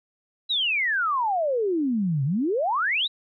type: exponential two-way sweep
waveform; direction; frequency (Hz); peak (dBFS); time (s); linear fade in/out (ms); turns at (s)
sine; down then up; 4000 to 129.9 to 4000; -21; 0.49-3.08; 20; 2.24
effects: none